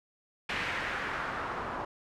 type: noise with low-pass filter sweep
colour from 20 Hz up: white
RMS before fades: -35 dBFS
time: 0.49-1.85 s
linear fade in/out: 5 ms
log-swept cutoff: 2300 to 1000 Hz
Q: 1.9
effects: none